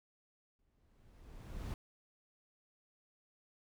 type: noise with exponential growth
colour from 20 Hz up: brown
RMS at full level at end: -39 dBFS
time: 0.59-1.74 s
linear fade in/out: 1 ms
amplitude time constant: 250 ms
effects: none